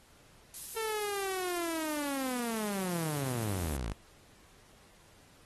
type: noise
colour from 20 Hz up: violet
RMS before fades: -39 dBFS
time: 0.54-3.77 s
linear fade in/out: 2 ms
type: linear sweep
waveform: sawtooth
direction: down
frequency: 451 to 47.46 Hz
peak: -30 dBFS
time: 0.76-3.93 s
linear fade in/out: 10 ms
effects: pink hiss -61 dBFS RMS until 5.45 s + AAC 32 kbps